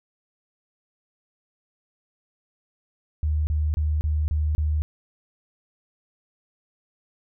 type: tone bursts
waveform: sine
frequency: 76.2 Hz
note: D#2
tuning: 36 cents flat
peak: -20 dBFS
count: 6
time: 3.23-4.82 s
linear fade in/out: 0 ms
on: 240 ms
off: 30 ms
effects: none